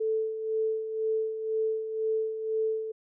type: tone with tremolo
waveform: sine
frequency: 440 Hz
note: A4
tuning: in tune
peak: -24 dBFS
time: 0-2.92 s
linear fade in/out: 10 ms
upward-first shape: sine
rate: 2 Hz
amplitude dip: 60%
effects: none

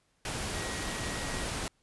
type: tone in noise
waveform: sine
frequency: 1899 Hz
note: A#6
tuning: 32 cents sharp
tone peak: -43 dBFS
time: 0.55-1.44 s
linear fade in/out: 2 ms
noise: pink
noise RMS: -35 dBFS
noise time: 0.25-1.68 s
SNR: -11 dB
effects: pink hiss -72 dBFS RMS until 1.82 s + resampled to 24000 Hz

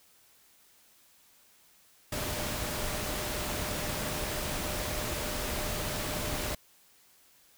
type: tone in noise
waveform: sine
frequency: 603 Hz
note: D5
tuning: 46 cents sharp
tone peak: -42 dBFS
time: 2.12-6.55 s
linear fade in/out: 5 ms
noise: pink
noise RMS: -34 dBFS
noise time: 2.12-6.55 s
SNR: -11 dB
effects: white hiss -62 dBFS RMS until 7.57 s

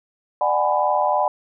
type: chord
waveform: sine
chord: G# half-diminished seventh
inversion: second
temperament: just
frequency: 598 / 747.5 / 830.6 / 996.7 Hz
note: D5 / F#5 / G#5 / B5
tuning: +31 / +17 / 0 / +16 cents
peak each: -22 dBFS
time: 0.41-1.28 s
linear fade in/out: 2 ms
effects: none

